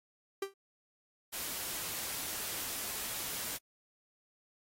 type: tone with exponential decay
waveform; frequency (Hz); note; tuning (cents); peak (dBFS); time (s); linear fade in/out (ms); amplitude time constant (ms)
45% pulse; 392; G4; 0; -30; 0.42-0.54; 5; 26
type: noise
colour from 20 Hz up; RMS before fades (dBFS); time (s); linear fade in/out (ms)
white; -39; 1.32-3.58; 20
effects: AAC 48 kbps